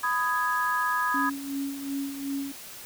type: chord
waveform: sine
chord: G# minor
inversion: first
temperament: just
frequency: 996.7 / 1245.9 / 1661.2 Hz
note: B5 / D#6 / G#6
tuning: +16 / +2 / 0 cents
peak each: -28 dBFS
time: 0.03-1.3 s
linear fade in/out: 10 ms
type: tone with tremolo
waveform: sine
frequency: 277.2 Hz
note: C#4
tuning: in tune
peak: -27 dBFS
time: 1.14-2.52 s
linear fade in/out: 5 ms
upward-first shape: sine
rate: 2.7 Hz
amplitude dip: 60%
effects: white hiss -43 dBFS RMS until 2.85 s